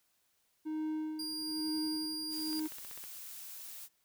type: tone with tremolo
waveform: triangle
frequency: 311.1 Hz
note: D#4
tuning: in tune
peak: -31 dBFS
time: 0.65-2.68 s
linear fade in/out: 20 ms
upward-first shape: sine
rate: 1.1 Hz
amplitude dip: 65%
type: tone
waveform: 40% pulse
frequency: 4800 Hz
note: D8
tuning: 37 cents sharp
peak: -37 dBFS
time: 1.19-2.6 s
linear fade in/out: 5 ms
type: noise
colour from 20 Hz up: blue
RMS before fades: -47 dBFS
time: 2.29-3.89 s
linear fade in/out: 50 ms
type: click train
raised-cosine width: 0.3 ms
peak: -34 dBFS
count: 9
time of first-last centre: 2.53-3.04 s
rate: 15.7 Hz
effects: white hiss -75 dBFS RMS until 4.04 s